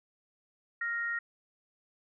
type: tone pair together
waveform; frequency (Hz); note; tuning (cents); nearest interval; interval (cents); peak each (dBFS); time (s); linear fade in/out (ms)
sine; 1400 / 1868.8; F6 / A#6; +4 / +4; perfect fourth; 500; -36 / -32; 0.81-1.19; 5
effects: none